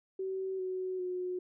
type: tone with pitch steps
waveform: sine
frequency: 380.6 / 371.9 / 363.4 Hz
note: F#4 / F#4 / F#4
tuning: +49 / +9 / -31 cents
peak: -33 dBFS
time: 0.19-1.39 s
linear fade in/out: 5 ms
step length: 400 ms
effects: none